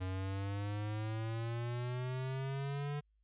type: exponential sweep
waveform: square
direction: up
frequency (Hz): 92.3 to 146.83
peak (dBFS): -37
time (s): 0-3.01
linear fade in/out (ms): 20
effects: added 52 Hz sine -70 dBFS peak until 3.23 s + resampled to 8000 Hz